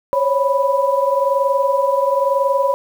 sine tone cluster, 540 / 561 / 988 Hz, C#5 / C#5 / B5, -45 / +21 / 0 cents, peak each -18 dBFS, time 0.13-2.74 s, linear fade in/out 0 ms, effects 7-bit

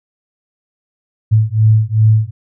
sine beating tone pair, 108 / 110.6 Hz, A2 / A2, -32 / +9 cents, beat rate 2.6 Hz, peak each -11 dBFS, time 1.31-2.31 s, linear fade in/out 20 ms, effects none

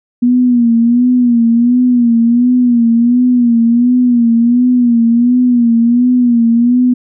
sine tone with vibrato, 240 Hz, B3, 49 cents flat, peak -6 dBFS, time 0.22-6.94 s, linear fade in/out 10 ms, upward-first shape sine, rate 1.4 Hz, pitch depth 72 cents each way, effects none

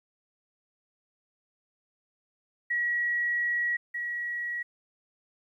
sine tone pair in turn, 1917 / 1917 Hz, A#6 / A#6, +48 / +48 cents, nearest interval unison, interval 0 cents, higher neither, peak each -25 / -30 dBFS, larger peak first, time 2.7-3.77 / 3.94-4.63 s, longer first, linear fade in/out 10 ms, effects 11-bit

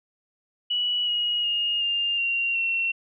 sine tone with pitch steps, 2939 / 2894 / 2849 / 2805 / 2761 / 2719 Hz, F#7 / F#7 / F7 / F7 / F7 / F7, -12 / -39 / +34 / +7 / -20 / -47 cents, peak -22 dBFS, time 0.7-2.92 s, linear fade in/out 10 ms, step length 370 ms, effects none

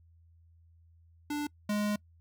square tone pair in turn, 294.2 / 208 Hz, D4 / G#3, +3 / +3 cents, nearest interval tritone, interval 600 cents, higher first, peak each -32 / -29 dBFS, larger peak second, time 1.3-1.47 / 1.69-1.96 s, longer second, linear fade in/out 5 ms, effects noise-tail reverb RT60 0.1 s tail -24 dB re dry + added 83 Hz sine -58 dBFS peak until 2.2 s

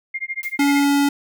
sine tone with tremolo, 2118 Hz, C7, 21 cents sharp, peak -21 dBFS, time 0.14-0.84 s, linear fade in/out 5 ms, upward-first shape sine, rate 13 Hz, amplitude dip 100%
blue noise with exponential decay, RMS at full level -31 dBFS, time 0.43-0.6 s, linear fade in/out 1 ms, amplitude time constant 36 ms
square tone, 283.2 Hz, C#4, 37 cents sharp, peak -15 dBFS, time 0.59-1.09 s, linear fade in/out 5 ms
effects none

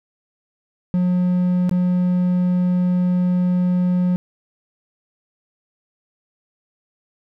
triangle tone with dropouts, 180 Hz, F#3, 47 cents flat, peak -13 dBFS, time 0.94-4.16 s, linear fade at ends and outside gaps 0 ms, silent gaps 1.694-1.712 s, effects none

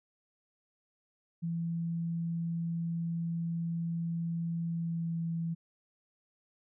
sine tone with pitch glide, 167.6 to 166.15 Hz, E3 to E3, +29 to +14 cents, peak -31 dBFS, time 1.42-5.55 s, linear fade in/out 20 ms, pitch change -15 cents, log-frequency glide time 4.67-5.18 s, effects none

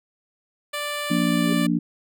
10% pulse tone, 587.3 Hz, D5, in tune, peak -18 dBFS, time 0.73-1.67 s, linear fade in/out 10 ms
sine chord, Bb major, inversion second, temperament just, 174.81 / 233.1 / 291.4 Hz, F3 / Bb3 / D4, +2 / 0 / -13 cents, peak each -23 dBFS, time 1.1-1.79 s, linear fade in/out 10 ms
sine tone with exponential growth, 399.5 Hz, G4, 33 cents sharp, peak -26 dBFS, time 1.35-1.53 s, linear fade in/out 2 ms, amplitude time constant 39 ms
effects none

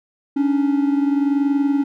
triangle tone pair together, 279.5 / 300.3 Hz, C#4 / D4, +14 / +39 cents, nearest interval minor second, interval 125 cents, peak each -14 / -21 dBFS, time 0.36-1.84 s, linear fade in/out 10 ms, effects none

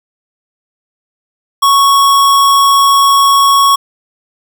square tone, 1108.7 Hz, C#6, in tune, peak -6 dBFS, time 1.62-3.76 s, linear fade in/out 10 ms, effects 8-bit

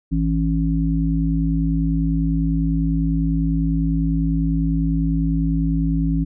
harmonic tone, 55 Hz, A1, in tune, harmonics 1 / 3 / 5, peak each -21 / -20 / -22 dBFS, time 0.11-6.25 s, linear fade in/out 20 ms, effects none

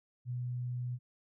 sine tone, 123.47 Hz, B2, in tune, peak -34 dBFS, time 0.25-0.99 s, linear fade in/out 50 ms, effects none

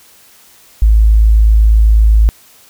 sine tone, 54 Hz, A1, 32 cents flat, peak -4 dBFS, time 0.82-2.29 s, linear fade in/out 0 ms, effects white hiss -44 dBFS RMS until 2.69 s

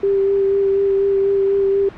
sine tone with vibrato, 393.7 Hz, G4, 8 cents sharp, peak -13 dBFS, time 0.03-1.89 s, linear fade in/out 5 ms, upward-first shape sine, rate 4.1 Hz, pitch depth 14 cents each way, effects pink hiss -38 dBFS RMS until 1.97 s + low-pass 2000 Hz 12 dB/octave

